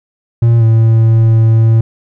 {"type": "tone with pitch glide", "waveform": "triangle", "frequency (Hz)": [116.54, 112.64], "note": ["A#2", "A2"], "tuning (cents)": [0, 41], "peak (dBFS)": -3, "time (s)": [0.42, 1.81], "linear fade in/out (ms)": 5, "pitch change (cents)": -59, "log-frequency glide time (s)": [0.58, 0.64], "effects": []}